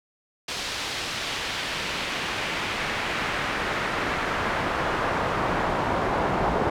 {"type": "noise with band-pass filter sweep", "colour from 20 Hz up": "brown", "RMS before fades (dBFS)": -27, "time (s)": [0.48, 6.7], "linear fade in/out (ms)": 5, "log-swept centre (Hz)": [4400, 810], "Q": 1, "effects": []}